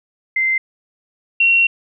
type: tone pair in turn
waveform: sine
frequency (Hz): 2079 / 2735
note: C7 / F7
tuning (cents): -12 / -37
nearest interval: perfect fourth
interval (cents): 475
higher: second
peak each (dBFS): -14 / -10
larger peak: second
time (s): 0.36-0.58 / 1.4-1.67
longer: second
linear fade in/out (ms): 5
effects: none